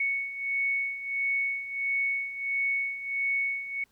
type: beating tone pair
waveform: sine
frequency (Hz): 2217 / 2218.5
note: C#7 / C#7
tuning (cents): 0 / +1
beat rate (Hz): 1.5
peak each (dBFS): -33 / -28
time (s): 0-3.84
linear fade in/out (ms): 5
effects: pink hiss -68 dBFS RMS until 3.91 s